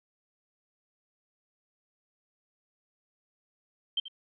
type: tone with echo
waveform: sine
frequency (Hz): 3136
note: G7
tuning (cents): 0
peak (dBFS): -25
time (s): 3.97-4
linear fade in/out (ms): 5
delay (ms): 83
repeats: 1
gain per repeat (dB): -14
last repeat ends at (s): 4.083
effects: none